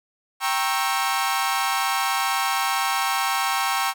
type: chord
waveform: sawtooth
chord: G diminished seventh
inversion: none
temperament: equal with one note detuned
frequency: 784 / 932.3 / 1092.8 / 1318.5 Hz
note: G5 / Bb5 / Db6 / Fb6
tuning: 0 / 0 / -25 / 0 cents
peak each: -22 / -24 / -22 / -25 dBFS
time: 0.4-3.94 s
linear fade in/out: 50 ms
effects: none